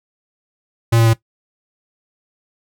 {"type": "tone with pitch steps", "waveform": "square", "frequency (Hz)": [115.5, 114.37, 113.25], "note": ["A#2", "A#2", "A#2"], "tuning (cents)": [-16, -33, -50], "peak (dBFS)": -11, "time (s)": [0.92, 1.136], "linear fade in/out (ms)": 10, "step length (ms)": 72, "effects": ["noise-tail reverb RT60 0.1 s tail -17 dB re dry"]}